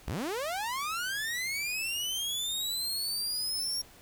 sawtooth linear sweep, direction up, 34.65 to 5588 Hz, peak -28 dBFS, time 0.07-3.82 s, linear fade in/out 10 ms, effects pink hiss -55 dBFS RMS until 4.01 s

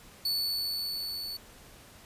45% pulse tone with level ramp, 4457 Hz, C#8, 9 cents sharp, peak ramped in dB -26 to -35 dBFS, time 0.25-1.37 s, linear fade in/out 5 ms, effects pink hiss -53 dBFS RMS until 2.05 s + resampled to 32000 Hz

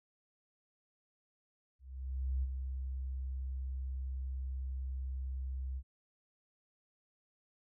sine tone with ADSR envelope, 65.41 Hz, C2, in tune, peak -30 dBFS, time 1.79-5.83 s, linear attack 640 ms, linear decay 34 ms, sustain -6 dB, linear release 58 ms, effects none

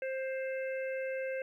harmonic tone, 527 Hz, C5, 12 cents sharp, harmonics 1 / 3 / 4 / 5, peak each -34 / -44 / -46 / -48 dBFS, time 0.02-1.42 s, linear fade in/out 2 ms, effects 12-bit

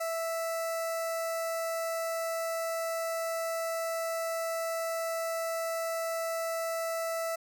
sawtooth tone with notch filter, 659.3 Hz, E5, in tune, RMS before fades -33 dBFS, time 0-7.36 s, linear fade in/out 10 ms, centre 3300 Hz, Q 1.1, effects none

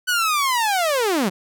sawtooth linear sweep, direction down, 1505 to 167.2 Hz, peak -14 dBFS, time 0.07-1.3 s, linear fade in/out 20 ms, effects none

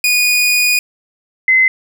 sawtooth / sine tone pair in turn, 2463 / 2051 Hz, D#7 / C7, -18 / -35 cents, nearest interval minor third, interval 317 cents, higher first, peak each -7 dBFS, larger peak neither, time 0.04-0.79 / 1.48-1.68 s, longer first, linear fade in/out 2 ms, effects none

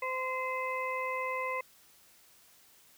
harmonic tone, 516 Hz, C5, 24 cents flat, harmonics 1 / 2 / 4 / 5, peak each -37 / -35 / -37 / -44 dBFS, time 0.02-1.61 s, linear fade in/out 5 ms, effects white hiss -61 dBFS RMS until 2.97 s

